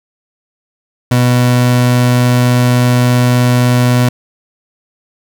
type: tone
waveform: 30% pulse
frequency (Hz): 123.47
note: B2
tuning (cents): 0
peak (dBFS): -5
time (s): 1.11-4.09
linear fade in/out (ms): 5
effects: 7-bit